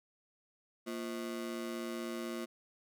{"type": "ring-modulated tone", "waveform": "35% pulse", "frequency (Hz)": 290, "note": "D4", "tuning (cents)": -22, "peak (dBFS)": -33, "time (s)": [0.86, 2.46], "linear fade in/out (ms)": 20, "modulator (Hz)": 58, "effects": []}